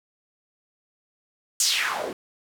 white noise with band-pass filter sweep, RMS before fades -25 dBFS, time 1.6-2.13 s, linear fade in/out 2 ms, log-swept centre 7300 to 320 Hz, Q 3, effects none

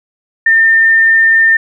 sine tone, 1806 Hz, A6, 45 cents sharp, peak -5 dBFS, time 0.46-1.57 s, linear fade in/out 5 ms, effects none

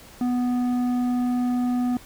sine tone with tanh clipping, 246.9 Hz, B3, in tune, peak -22 dBFS, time 0.21-1.97 s, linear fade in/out 2 ms, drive 9 dB, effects pink hiss -47 dBFS RMS until 2.05 s

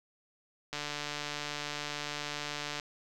click train, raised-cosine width 0.2 ms, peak -19 dBFS, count 305, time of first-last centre 0.73-2.798 s, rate 147 Hz, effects none

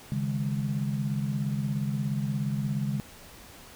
sine chord, C# suspended second, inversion none, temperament equal with one note detuned, 138.59 / 155.56 / 204.6 Hz, C#3 / D#3 / G#3, 0 / 0 / -26 cents, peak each -29 / -34 / -31 dBFS, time 0.12-3 s, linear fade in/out 0 ms, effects pink hiss -49 dBFS RMS until 3.75 s

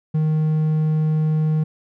triangle tone, 155.56 Hz, D#3, in tune, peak -14 dBFS, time 0.14-1.64 s, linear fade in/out 10 ms, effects none

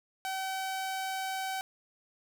sawtooth tone, 764 Hz, G5, 45 cents flat, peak -29 dBFS, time 0.25-1.61 s, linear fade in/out 0 ms, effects none

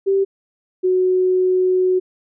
sine tone pair in turn, 390.3 / 369.1 Hz, G4 / F#4, -8 / -4 cents, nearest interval minor second, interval 96 cents, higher first, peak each -13 dBFS, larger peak neither, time 0.06-0.25 / 0.83-2 s, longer second, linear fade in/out 20 ms, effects none

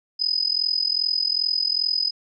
sine tone with amplitude modulation, 5010 Hz, D#8, 11 cents sharp, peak -16 dBFS, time 0.19-2.11 s, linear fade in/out 20 ms, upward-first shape sine, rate 42.5 Hz, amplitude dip 90%, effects none

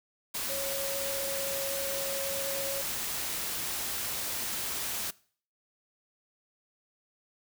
sine tone in noise, 550 Hz, C#5, 14 cents flat, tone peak -35 dBFS, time 0.49-2.82 s, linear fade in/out 10 ms, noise white, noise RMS -34 dBFS, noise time 0.34-5.11 s, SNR -4 dB, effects noise-tail reverb RT60 0.5 s tail -22 dB re dry

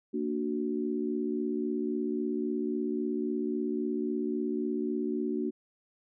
sine chord, Bb augmented, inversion none, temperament equal with one note detuned, 230 / 293.7 / 370 Hz, Bb3 / D4 / F#4, -23 / 0 / 0 cents, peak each -33 dBFS, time 0.13-5.51 s, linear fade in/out 20 ms, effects none

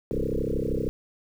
sine tone with frequency modulation, 233.1 Hz, A#3, in tune, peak -24 dBFS, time 0.11-0.89 s, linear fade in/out 0 ms, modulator 32.9 Hz, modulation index 7.9, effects 9-bit

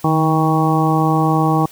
harmonic tone with a mistuned harmonic, 158.7 Hz, D#3, 35 cents sharp, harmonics 1 / 2 / 3 / 4 / 5 / 6 / 7, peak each -16 / -18 / -24 / -28 / -19 / -26 / -21 dBFS, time 0.04-1.66 s, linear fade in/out 5 ms, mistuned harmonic 1, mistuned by -33 cents, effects white hiss -43 dBFS RMS until 1.71 s

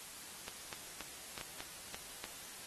clicks, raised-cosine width 0.2 ms, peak -24 dBFS, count 8, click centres 0.481 / 0.728 / 1.007 / 1.378 / 1.412 / 1.605 / 1.945 / 2.241 s, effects white hiss -50 dBFS RMS until 2.66 s + AAC 32 kbps

